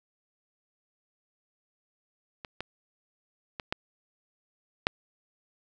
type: clicks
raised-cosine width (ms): 0.3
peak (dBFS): -23 / -18 / -19 / -12 / -6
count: 5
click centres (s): 2.448 / 2.606 / 3.598 / 3.725 / 4.869
effects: none